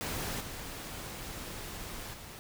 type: noise with level steps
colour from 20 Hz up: pink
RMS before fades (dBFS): -36 / -42 / -47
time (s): 0.01-2.39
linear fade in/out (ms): 0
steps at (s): 0.4 / 2.13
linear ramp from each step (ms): 10
effects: none